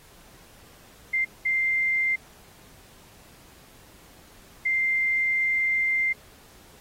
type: tone bursts at uneven times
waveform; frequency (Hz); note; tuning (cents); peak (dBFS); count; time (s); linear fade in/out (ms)
sine; 2093; C7; 0; -21; 3; 1.13-1.25 / 1.45-2.16 / 4.65-6.13; 10
effects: pink hiss -53 dBFS RMS until 6.8 s + AAC 48 kbps